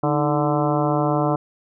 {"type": "harmonic tone with a mistuned harmonic", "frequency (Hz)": 146.83, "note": "D3", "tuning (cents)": 0, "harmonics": [1, 2, 3, 4, 5, 6, 7, 8, 9], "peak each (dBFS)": [-23, -23, -27, -25, -25, -31, -28, -33, -32], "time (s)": [0.03, 1.36], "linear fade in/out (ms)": 5, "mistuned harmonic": 2, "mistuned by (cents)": 86, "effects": []}